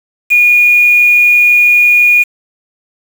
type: tone with quantisation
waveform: sine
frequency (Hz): 2442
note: D#7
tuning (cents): -33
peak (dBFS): -4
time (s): 0.3-2.24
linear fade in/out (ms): 20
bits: 4
effects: none